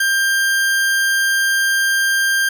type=tone; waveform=40% pulse; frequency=1590 Hz; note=G6; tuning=24 cents sharp; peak=-13 dBFS; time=0-2.49 s; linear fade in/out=5 ms; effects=none